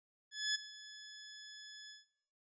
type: tone with ADSR envelope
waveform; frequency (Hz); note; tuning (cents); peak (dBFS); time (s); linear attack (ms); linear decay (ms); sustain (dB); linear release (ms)
15% pulse; 1711; A6; -49; -25; 0.31-2.05; 240; 14; -19; 150
effects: noise-tail reverb RT60 0.7 s tail -18 dB re dry + resampled to 16000 Hz